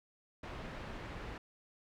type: low-pass noise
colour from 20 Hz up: pink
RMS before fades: -45 dBFS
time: 0.43-1.38 s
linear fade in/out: 5 ms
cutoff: 2500 Hz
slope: 12 dB/octave
effects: none